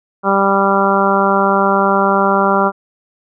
harmonic tone, 196.6 Hz, G3, 5 cents sharp, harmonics 1 / 2 / 3 / 4 / 5 / 6 / 7, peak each -18 / -18 / -18 / -18 / -18 / -18 / -18 dBFS, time 0.23-2.72 s, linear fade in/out 50 ms, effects none

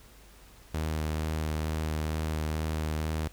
sawtooth tone with vibrato, 78 Hz, D#2, 5 cents sharp, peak -25 dBFS, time 0.74-3.28 s, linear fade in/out 5 ms, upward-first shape sine, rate 2.2 Hz, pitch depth 13 cents each way, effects added 50 Hz sine -54 dBFS peak until 3.32 s + pink hiss -56 dBFS RMS until 3.32 s

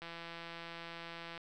click train, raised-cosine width 0.3 ms, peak -30 dBFS, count 229, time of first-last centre 0.02-1.377 s, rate 168 Hz, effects none

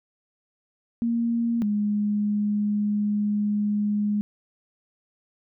sine tone pair in turn, 233.1 / 207.7 Hz, A#3 / G#3, 0 / 0 cents, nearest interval major second, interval 200 cents, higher first, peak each -21 / -21 dBFS, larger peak neither, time 1.02-1.62 / 1.62-4.21 s, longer second, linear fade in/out 0 ms, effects none

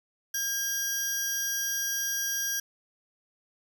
sawtooth tone pair together, 1611 / 5781 Hz, G6 / F#8, +47 / -41 cents, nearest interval octave + minor seventh, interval 2212 cents, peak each -30 / -27 dBFS, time 0.34-2.6 s, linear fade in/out 5 ms, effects none

